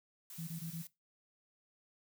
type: noise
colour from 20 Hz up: blue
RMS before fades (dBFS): -50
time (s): 0.3-0.87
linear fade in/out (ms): 2
type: tone bursts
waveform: sine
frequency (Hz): 164.81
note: E3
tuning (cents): 0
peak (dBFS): -40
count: 4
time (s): 0.38-0.823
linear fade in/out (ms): 10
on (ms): 95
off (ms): 21
effects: noise-tail reverb RT60 0.2 s tail -18 dB re dry